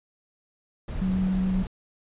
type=noise; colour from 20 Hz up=brown; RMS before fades=-32 dBFS; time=0.88-1.67 s; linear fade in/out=2 ms
type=tone with vibrato; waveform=sine; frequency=187.3 Hz; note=F#3; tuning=21 cents sharp; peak=-22 dBFS; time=1.01-1.63 s; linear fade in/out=10 ms; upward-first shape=triangle; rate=6.9 Hz; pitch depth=10 cents each way
effects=resampled to 8000 Hz

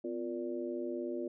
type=harmonic tone with a mistuned harmonic; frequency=116.54 Hz; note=A#2; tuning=in tune; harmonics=2 / 3 / 4 / 5; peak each=-41 / -37 / -45 / -43 dBFS; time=0.04-1.28 s; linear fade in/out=5 ms; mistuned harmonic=2; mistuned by=+140 cents; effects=none

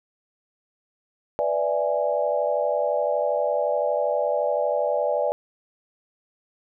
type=chord; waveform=sine; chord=E dominant seventh; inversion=second; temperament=equal; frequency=493.9 / 587.3 / 659.3 / 830.6 Hz; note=B4 / D5 / E5 / G#5; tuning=0 / 0 / 0 / 0 cents; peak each=-27 / -23 / -28 / -29 dBFS; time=1.39-5.32 s; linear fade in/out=0 ms; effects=none

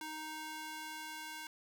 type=tone with high-pass filter sweep; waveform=square; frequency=311.1 Hz; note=D#4; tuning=in tune; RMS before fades=-45 dBFS; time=0.01-1.47 s; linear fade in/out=2 ms; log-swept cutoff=660 to 1200 Hz; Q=0.82; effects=none

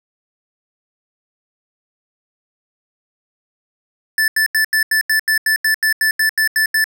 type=tone bursts; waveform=square; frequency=1755 Hz; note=A6; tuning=5 cents flat; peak=-13 dBFS; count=15; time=4.18-6.842 s; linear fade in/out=2 ms; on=100 ms; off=83 ms; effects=none

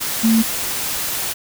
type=tone in noise; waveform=sine; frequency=224.7 Hz; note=A3; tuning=37 cents sharp; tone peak=-11 dBFS; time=0.23-0.43 s; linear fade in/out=20 ms; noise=white; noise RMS=-23 dBFS; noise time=0-1.34 s; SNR=+9 dB; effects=none

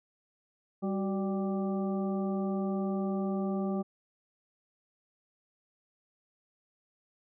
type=harmonic tone with a mistuned harmonic; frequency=196 Hz; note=G3; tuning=in tune; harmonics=1 / 2 / 3 / 4 / 6; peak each=-30 / -36 / -40 / -42 / -46 dBFS; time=0.82-3.83 s; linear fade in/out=20 ms; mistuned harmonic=2; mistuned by=-78 cents; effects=none

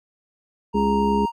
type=tone; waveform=triangle; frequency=932.3 Hz; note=A#5; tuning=in tune; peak=-20 dBFS; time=0.73-1.32 s; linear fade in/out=50 ms
type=harmonic tone; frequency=68.7 Hz; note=C#2; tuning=15 cents flat; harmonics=1 / 3 / 4 / 5 / 6; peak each=-31 / -21 / -30 / -32 / -23 dBFS; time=0.74-1.26 s; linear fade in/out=10 ms
effects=none

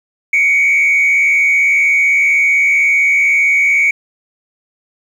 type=tone with frequency modulation; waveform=sine; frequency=2251 Hz; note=C#7; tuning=26 cents sharp; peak=-7 dBFS; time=0.33-3.91 s; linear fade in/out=5 ms; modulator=77.8 Hz; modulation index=1; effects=tanh soft clip ceiling -6 dBFS + 7-bit

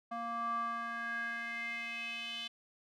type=tone with band-pass filter sweep; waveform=square; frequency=233.1 Hz; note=A#3; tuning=in tune; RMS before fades=-39 dBFS; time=0.11-2.48 s; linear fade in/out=10 ms; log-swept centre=930 to 3200 Hz; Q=5.9; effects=none

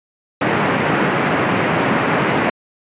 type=band-pass noise; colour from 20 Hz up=pink; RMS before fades=-17 dBFS; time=0.41-2.5 s; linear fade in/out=5 ms; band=140 to 2400 Hz; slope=24 dB/octave; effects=resampled to 8000 Hz

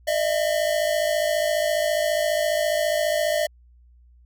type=tone pair together; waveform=square; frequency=607.3 / 662 Hz; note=D#5 / E5; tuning=-42 / +7 cents; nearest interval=minor second; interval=149 cents; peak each=-23 / -25 dBFS; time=0.07-3.47 s; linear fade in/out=10 ms; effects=added 60 Hz sine -50 dBFS peak until 4.25 s

